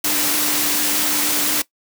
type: tone in noise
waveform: sine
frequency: 296.6 Hz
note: D4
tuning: 17 cents sharp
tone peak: -28 dBFS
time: 0.04-1.62 s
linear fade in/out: 5 ms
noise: white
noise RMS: -19 dBFS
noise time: 0.04-1.62 s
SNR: -12 dB
effects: noise-tail reverb RT60 0.1 s tail -19 dB re dry + high-pass 150 Hz 12 dB/octave